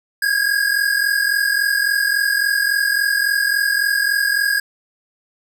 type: tone pair together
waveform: square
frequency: 1617.6 / 1661.2 Hz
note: G#6 / G#6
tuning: -46 / 0 cents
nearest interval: unison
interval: 46 cents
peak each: -19 dBFS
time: 0.22-4.6 s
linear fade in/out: 5 ms
effects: none